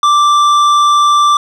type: tone with tanh clipping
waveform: triangle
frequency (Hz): 1174.7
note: D6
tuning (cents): 0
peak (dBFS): -8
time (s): 0.03-1.37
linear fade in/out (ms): 2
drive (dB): 15
effects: none